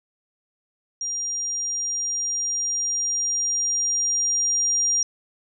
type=tone with level ramp; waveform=sine; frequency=5700 Hz; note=F8; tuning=34 cents sharp; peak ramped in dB=-25 to -18 dBFS; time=1.01-5.03 s; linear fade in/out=2 ms; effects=none